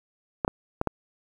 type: clicks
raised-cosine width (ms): 1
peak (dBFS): -10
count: 4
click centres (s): 0.448 / 0.479 / 0.814 / 0.873
effects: 8-bit